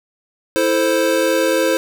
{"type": "chord", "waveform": "square", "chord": "A minor", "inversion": "second", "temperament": "equal", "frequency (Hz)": [329.6, 440, 523.3], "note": ["E4", "A4", "C5"], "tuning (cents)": [0, 0, 0], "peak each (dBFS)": [-20, -22, -17], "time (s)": [0.56, 1.77], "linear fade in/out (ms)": 0, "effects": []}